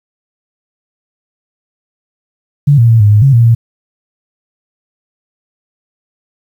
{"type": "tone with pitch steps", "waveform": "sine", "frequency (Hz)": [143.7, 116.7, 114, 103.8, 105.2, 136.9, 117.2, 115.7], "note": ["D3", "A#2", "A#2", "G#2", "G#2", "C#3", "A#2", "A#2"], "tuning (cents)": [-37, 2, -38, 0, 23, -21, 10, -13], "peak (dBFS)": -3, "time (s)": [2.67, 3.55], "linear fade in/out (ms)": 10, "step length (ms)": 110, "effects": ["7-bit"]}